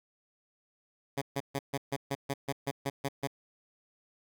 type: tone bursts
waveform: 10% pulse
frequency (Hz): 138.8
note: C#3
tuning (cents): +3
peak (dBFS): -22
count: 12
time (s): 1.17-3.274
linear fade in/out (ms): 10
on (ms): 47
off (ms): 140
effects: none